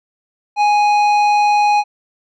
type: tone with tanh clipping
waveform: triangle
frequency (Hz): 830.6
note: G#5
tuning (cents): 0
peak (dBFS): -12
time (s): 0.56-1.84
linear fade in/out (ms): 50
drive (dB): 15
effects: none